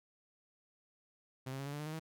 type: tone with pitch steps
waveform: sawtooth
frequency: 130.7 / 134.53 / 138.47 / 142.53 / 146.71 / 151 / 155.43 / 159.98 Hz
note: C3 / C3 / C#3 / C#3 / D3 / D3 / D#3 / D#3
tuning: -1 / +49 / -2 / +49 / -1 / +48 / -1 / +48 cents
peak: -36 dBFS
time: 1.46-1.996 s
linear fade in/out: 10 ms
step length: 67 ms
effects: none